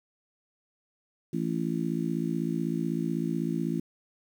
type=harmonic tone; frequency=56 Hz; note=A1; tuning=31 cents sharp; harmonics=3 / 4 / 5 / 6; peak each=-31 / -32 / -33 / -34 dBFS; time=1.33-3.8 s; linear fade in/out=5 ms; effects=9-bit